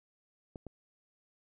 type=clicks; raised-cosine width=2 ms; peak=-30 dBFS; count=2; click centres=0.558 / 0.667 s; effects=none